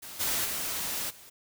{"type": "noise with level steps", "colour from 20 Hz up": "white", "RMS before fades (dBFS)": [-43, -29, -33, -51], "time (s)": [0.02, 1.3], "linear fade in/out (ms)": 10, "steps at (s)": [0.19, 0.44, 1.09], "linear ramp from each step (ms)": 20, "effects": []}